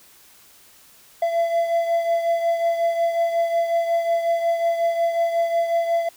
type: beating tone pair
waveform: triangle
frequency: 674 / 679.5 Hz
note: E5 / F5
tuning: +38 / -48 cents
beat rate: 5.5 Hz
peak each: -17 / -25 dBFS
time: 1.22-6.09 s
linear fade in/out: 5 ms
effects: white hiss -51 dBFS RMS until 6.16 s